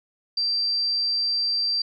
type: tone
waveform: sine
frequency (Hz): 4699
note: D8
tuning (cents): 0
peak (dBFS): -21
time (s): 0.37-1.82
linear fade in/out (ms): 5
effects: none